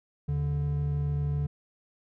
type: tone pair together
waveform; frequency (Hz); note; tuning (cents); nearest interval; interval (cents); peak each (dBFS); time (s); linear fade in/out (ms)
triangle; 77.78 / 144.93; D#2 / D3; 0 / -23; major seventh; 1077; -30 / -25; 0.28-1.47; 10
effects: none